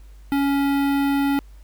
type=tone with notch filter; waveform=square; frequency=279.6 Hz; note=C#4; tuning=15 cents sharp; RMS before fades=-20 dBFS; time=0.32-1.39 s; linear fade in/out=0 ms; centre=6600 Hz; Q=0.56; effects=added 50 Hz sine -41 dBFS peak until 1.63 s + pink hiss -59 dBFS RMS until 1.63 s